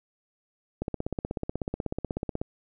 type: click train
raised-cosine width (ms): 2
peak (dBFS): -16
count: 27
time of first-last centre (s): 0.82-2.415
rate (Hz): 16.3
effects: none